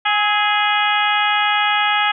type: harmonic tone with a mistuned harmonic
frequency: 415.3 Hz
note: G#4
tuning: in tune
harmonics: 2 / 3 / 4 / 5 / 6 / 7 / 8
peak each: -19 / -21 / -22 / -23 / -24 / -24 / -25 dBFS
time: 0.05-2.12 s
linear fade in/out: 10 ms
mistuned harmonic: 3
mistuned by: +45 cents
effects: none